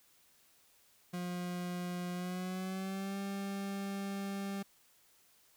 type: tone with pitch glide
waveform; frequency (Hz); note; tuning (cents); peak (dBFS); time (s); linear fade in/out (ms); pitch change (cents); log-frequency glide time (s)
40% pulse; 177.9 to 197.39; F3 to G3; +32 to +12; -36; 1.13-4.63; 10; +180; 2.13-3.18
effects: white hiss -67 dBFS RMS until 5.56 s